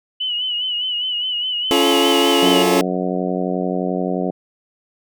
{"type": "tone with vibrato", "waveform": "sine", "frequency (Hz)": 2960, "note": "F#7", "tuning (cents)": 0, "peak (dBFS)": -19, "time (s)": [0.2, 2.63], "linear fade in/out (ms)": 10, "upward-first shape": "sine", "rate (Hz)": 4.9, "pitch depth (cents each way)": 59}
{"type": "chord", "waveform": "sawtooth", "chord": "Db augmented", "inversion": "none", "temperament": "just", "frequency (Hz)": [277.2, 346.5, 433.1], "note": ["Db4", "F4", "A4"], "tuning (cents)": [0, -14, -27], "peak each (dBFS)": -14, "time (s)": [1.71, 2.81], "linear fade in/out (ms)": 0}
{"type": "harmonic tone", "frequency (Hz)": 91.5, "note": "F#2", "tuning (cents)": -19, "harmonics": [2, 3, 4, 5, 6, 7, 8], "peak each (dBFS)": [-23, -25, -26, -27, -28, -28, -29], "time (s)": [2.42, 4.31], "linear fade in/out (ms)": 10}
{"effects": []}